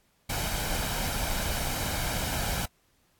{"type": "noise with comb filter", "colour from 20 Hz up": "pink", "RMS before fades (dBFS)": -30, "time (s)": [0.29, 2.66], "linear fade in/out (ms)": 10, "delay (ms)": 1.3, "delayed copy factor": 0.5, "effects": ["pink hiss -68 dBFS RMS until 3.19 s", "AAC 64 kbps"]}